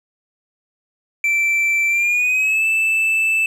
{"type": "tone with pitch glide", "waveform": "triangle", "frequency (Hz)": [2337, 2638], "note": ["D7", "E7"], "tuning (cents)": [-9, 1], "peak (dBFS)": -13, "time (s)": [1.24, 3.46], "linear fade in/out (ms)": 2, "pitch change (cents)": 210, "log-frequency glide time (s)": [1.88, 2.65], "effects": []}